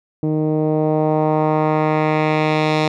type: tone with low-pass filter sweep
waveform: 10% pulse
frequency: 154.6 Hz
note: D#3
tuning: 11 cents flat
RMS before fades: -17 dBFS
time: 0.23-2.88 s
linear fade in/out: 2 ms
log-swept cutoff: 320 to 4300 Hz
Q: 1.2
effects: none